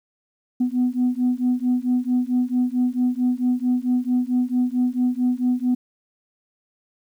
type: beating tone pair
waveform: sine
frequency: 246.9 / 251.4 Hz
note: B3 / B3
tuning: 0 / +31 cents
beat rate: 4.5 Hz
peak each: -20 dBFS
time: 0.6-5.75 s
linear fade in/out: 10 ms
effects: tanh soft clip ceiling -13 dBFS + 9-bit